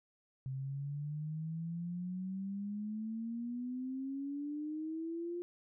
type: exponential sweep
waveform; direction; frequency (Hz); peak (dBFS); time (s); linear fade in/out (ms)
sine; up; 130.81 to 352.5; -37; 0.46-5.42; 0
effects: none